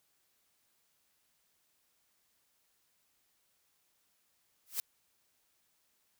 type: noise with exponential growth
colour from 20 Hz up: blue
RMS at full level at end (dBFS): -30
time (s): 4.66-4.8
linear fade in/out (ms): 1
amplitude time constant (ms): 29
effects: white hiss -75 dBFS RMS until 6.19 s